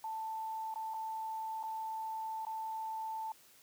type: tone with dropouts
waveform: sine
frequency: 884 Hz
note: A5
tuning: 8 cents sharp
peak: -37 dBFS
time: 0.04-3.32 s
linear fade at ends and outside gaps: 2 ms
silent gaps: 0.741-0.758 / 0.938-0.942 / 1.629-1.636 / 2.451-2.467 s
effects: white hiss -62 dBFS RMS until 3.62 s + high-pass 80 Hz 12 dB/octave